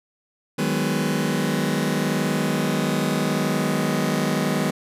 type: chord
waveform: sawtooth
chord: G# minor seventh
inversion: second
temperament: just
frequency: 155.74 / 186.89 / 207.7 / 249.2 Hz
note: D#3 / F#3 / G#3 / B3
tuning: +2 / +18 / 0 / +16 cents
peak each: -22 dBFS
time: 0.58-4.71 s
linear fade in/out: 10 ms
effects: resampled to 32000 Hz